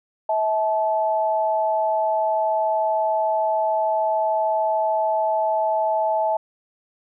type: tone pair together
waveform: sine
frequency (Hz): 646 / 866.6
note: E5 / A5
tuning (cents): -35 / -27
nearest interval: perfect fourth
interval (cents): 508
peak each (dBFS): -21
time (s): 0.29-6.37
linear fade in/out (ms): 5
effects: none